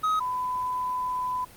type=tone pair in turn; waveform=triangle / sine; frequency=1264 / 1003.2 Hz; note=D#6 / B5; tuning=+27 / +27 cents; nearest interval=major third; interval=400 cents; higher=first; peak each=-20 / -26 dBFS; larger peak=first; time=0.03-0.2 / 0.2-1.45 s; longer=second; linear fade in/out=10 ms; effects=pink hiss -49 dBFS RMS until 1.56 s + Opus 32 kbps